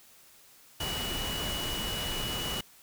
sine tone in noise, 2936 Hz, F#7, 14 cents flat, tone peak -35 dBFS, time 0.8-2.61 s, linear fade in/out 5 ms, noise pink, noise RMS -35 dBFS, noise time 0.8-2.61 s, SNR -3 dB, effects white hiss -57 dBFS RMS until 2.82 s

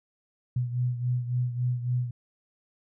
sine beating tone pair, 123 / 126.6 Hz, B2 / B2, -7 / +43 cents, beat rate 3.6 Hz, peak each -26 / -32 dBFS, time 0.56-2.11 s, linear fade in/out 5 ms, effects none

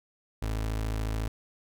30% pulse tone, 54 Hz, A1, 32 cents flat, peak -26 dBFS, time 0.42-1.28 s, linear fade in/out 5 ms, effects none

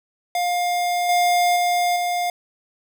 square tone with level steps, 707 Hz, F5, 21 cents sharp, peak -20 / -16 / -18 / -21 dBFS, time 0.35-2.3 s, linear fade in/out 2 ms, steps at 1.09 / 1.56 / 1.96 s, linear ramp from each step 2 ms, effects none

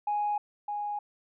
sine tone pair in turn, 830.6 / 827.4 Hz, G#5 / G#5, 0 / -7 cents, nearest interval unison, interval 7 cents, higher first, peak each -25 / -30 dBFS, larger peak first, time 0.07-0.38 / 0.68-0.99 s, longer neither, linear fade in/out 5 ms, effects tanh soft clip ceiling -22 dBFS

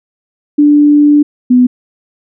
sine tone pair in turn, 293.7 / 249.1 Hz, D4 / B3, 0 / +15 cents, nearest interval minor third, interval 285 cents, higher first, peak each -3 dBFS, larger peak neither, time 0.58-1.23 / 1.5-1.67 s, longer first, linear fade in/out 10 ms, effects none

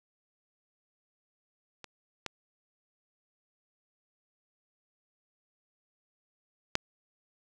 clicks, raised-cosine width 0.2 ms, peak -26 / -17 / -8 dBFS, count 3, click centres 1.843 / 2.263 / 6.754 s, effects none

